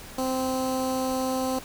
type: tone with notch filter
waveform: 15% pulse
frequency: 260 Hz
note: C4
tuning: 11 cents flat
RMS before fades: -27 dBFS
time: 0.18-1.59 s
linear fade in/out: 5 ms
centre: 2200 Hz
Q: 0.71
effects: pink hiss -43 dBFS RMS until 1.64 s